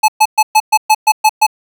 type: tone bursts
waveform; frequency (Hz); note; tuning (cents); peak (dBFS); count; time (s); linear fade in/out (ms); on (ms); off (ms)
square; 862; A5; -36; -6; 9; 0.03-1.467; 10; 53; 120
effects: none